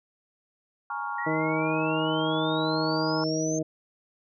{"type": "chord", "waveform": "sine", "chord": "Bb minor seventh", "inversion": "third", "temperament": "equal with one note detuned", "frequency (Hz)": [834, 932.3, 1108.7, 1396.9], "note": ["Ab5", "Bb5", "Db6", "F6"], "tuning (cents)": [7, 0, 0, 0], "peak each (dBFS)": -35, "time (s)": [0.9, 3.24], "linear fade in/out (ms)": 2}
{"type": "exponential sweep", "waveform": "sine", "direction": "up", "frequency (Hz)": [1864.7, 6380], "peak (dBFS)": -33, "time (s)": [1.18, 3.59], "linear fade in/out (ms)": 5}
{"type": "harmonic tone", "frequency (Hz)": 157.7, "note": "D#3", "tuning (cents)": 24, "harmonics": [1, 2, 3, 4], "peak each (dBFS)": [-32, -28, -32, -32], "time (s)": [1.26, 3.63], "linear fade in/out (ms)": 10}
{"effects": []}